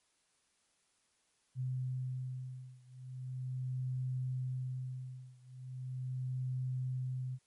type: beating tone pair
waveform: sine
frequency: 128.1 / 128.49 Hz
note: C3 / C3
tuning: -36 / -31 cents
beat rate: 0.39 Hz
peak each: -39 / -40 dBFS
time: 1.55-7.39 s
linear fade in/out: 50 ms
effects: white hiss -75 dBFS RMS until 7.46 s + MP3 48 kbps

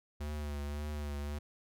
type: tone with vibrato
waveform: square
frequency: 73.42 Hz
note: D2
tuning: in tune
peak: -37 dBFS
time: 0.2-1.39 s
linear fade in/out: 10 ms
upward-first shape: triangle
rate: 1.8 Hz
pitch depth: 44 cents each way
effects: none

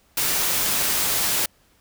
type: noise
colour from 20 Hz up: white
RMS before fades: -22 dBFS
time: 0.17-1.46 s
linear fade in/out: 5 ms
effects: pink hiss -60 dBFS RMS until 1.8 s

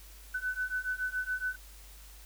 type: beating tone pair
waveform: sine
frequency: 1500 / 1507.1 Hz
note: F#6 / F#6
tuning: +23 / +31 cents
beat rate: 7.1 Hz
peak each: -35 / -34 dBFS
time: 0.34-1.56 s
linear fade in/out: 10 ms
effects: added 50 Hz sine -50 dBFS peak until 2.25 s + white hiss -55 dBFS RMS until 2.25 s

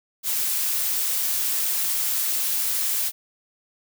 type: noise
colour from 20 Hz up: blue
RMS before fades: -24 dBFS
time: 0.23-3.12 s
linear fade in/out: 50 ms
effects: none

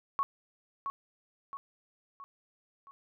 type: tone with echo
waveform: sine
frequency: 1108.7 Hz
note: C#6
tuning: in tune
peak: -26 dBFS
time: 0.19-0.23 s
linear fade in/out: 0 ms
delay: 670 ms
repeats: 4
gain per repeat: -6 dB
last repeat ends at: 2.91 s
effects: none

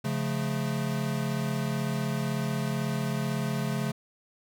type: chord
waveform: square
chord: Db augmented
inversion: none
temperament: equal with one note detuned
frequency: 138.59 / 174.61 / 216.7 Hz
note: Db3 / F3 / A3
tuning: 0 / 0 / -26 cents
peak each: -31 / -35 / -33 dBFS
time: 0.04-3.92 s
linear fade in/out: 10 ms
effects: none

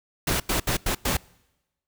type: noise bursts at uneven times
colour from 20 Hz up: pink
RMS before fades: -24 dBFS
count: 5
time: 0.27-0.4 / 0.49-0.6 / 0.67-0.77 / 0.86-0.95 / 1.05-1.17 s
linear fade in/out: 5 ms
effects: noise-tail reverb RT60 1.0 s tail -25 dB re dry

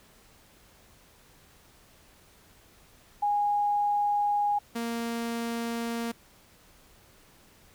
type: tone pair in turn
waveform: sine / sawtooth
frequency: 823 / 232.6 Hz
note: G#5 / A#3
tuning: -16 / -4 cents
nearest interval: octave + minor seventh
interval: 2188 cents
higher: first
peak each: -23 / -26 dBFS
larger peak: first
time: 3.22-4.59 / 4.75-6.12 s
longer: neither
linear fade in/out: 10 ms
effects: pink hiss -58 dBFS RMS until 7.74 s

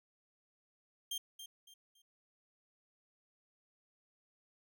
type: tone with echo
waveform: sawtooth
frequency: 3186 Hz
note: G7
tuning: 27 cents sharp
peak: -34 dBFS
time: 1.11-1.18 s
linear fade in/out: 5 ms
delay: 280 ms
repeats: 3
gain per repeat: -10 dB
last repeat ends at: 2.02 s
effects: none

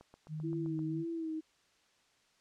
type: click train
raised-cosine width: 1 ms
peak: -40 dBFS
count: 7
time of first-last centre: 0.01-0.791 s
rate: 7.68 Hz
type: tone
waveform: sine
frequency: 154.8 Hz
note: D#3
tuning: 9 cents flat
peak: -37 dBFS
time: 0.28-1.05 s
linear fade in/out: 50 ms
type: tone with vibrato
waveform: sine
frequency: 324.6 Hz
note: E4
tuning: 27 cents flat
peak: -35 dBFS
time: 0.43-1.41 s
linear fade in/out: 20 ms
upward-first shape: sine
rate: 1.9 Hz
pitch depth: 51 cents each way
effects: white hiss -70 dBFS RMS until 2.4 s + low-pass 6000 Hz 12 dB/octave

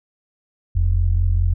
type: tone pair together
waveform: sine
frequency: 42.07 / 87 Hz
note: E1 / F2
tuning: +36 / -6 cents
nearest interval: octave + minor second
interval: 1258 cents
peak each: -17 dBFS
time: 0.75-1.54 s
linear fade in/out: 10 ms
effects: none

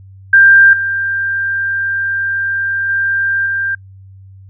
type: tone with level steps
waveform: sine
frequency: 1587 Hz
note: G6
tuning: 21 cents sharp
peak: -3 / -14 / -12 / -14 dBFS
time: 0.33-3.75 s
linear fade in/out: 5 ms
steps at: 0.73 / 2.89 / 3.46 s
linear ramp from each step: 2 ms
effects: noise-tail reverb RT60 0.1 s tail -26 dB re dry + added 96 Hz sine -35 dBFS peak until 4.49 s

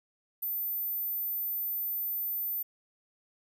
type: tone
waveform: sine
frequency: 14080 Hz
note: A9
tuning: in tune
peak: -29 dBFS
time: 0.42-2.63 s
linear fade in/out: 10 ms
effects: tanh soft clip ceiling -27 dBFS + 11-bit

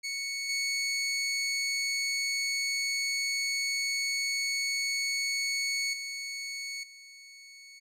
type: tone with level steps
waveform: 20% pulse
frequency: 2217 Hz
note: C#7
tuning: in tune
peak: -27 / -23 / -30 / -43 dBFS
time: 0.03-7.8 s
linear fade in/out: 20 ms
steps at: 0.49 / 5.93 / 6.83 s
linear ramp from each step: 5 ms
effects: low-pass 11000 Hz 12 dB/octave

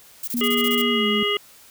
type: noise bursts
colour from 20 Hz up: violet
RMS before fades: -28 dBFS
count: 9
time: 0.23-0.82 s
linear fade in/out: 5 ms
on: 46 ms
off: 22 ms
type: tone with pitch glide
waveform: sine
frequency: 240 to 213.8 Hz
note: B3 to A3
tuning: -49 to -49 cents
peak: -22 dBFS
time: 0.34-1.23 s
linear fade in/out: 2 ms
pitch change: -200 cents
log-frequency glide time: 0.91-1.06 s
type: harmonic tone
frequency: 411 Hz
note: G#4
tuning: 18 cents flat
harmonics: 1 / 3 / 5 / 7 / 8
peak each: -24 / -28 / -27 / -23 / -32 dBFS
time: 0.41-1.37 s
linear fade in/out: 2 ms
effects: white hiss -49 dBFS RMS until 1.7 s

